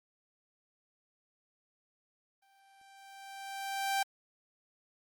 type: tone with exponential growth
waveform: sawtooth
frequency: 784 Hz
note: G5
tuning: in tune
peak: -24 dBFS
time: 2.42-4.03 s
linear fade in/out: 5 ms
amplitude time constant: 350 ms
effects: Opus 32 kbps